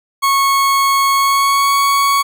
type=tone with pitch glide; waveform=40% pulse; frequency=1100 to 1115.4 Hz; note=C#6 to C#6; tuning=-14 to +10 cents; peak=-10 dBFS; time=0.22-2.23 s; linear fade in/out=20 ms; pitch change=+24 cents; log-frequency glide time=1.14-1.73 s; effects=none